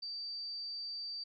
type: tone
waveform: sine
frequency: 4642 Hz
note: D8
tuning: 21 cents flat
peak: -39 dBFS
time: 0.02-1.24 s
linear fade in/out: 10 ms
effects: none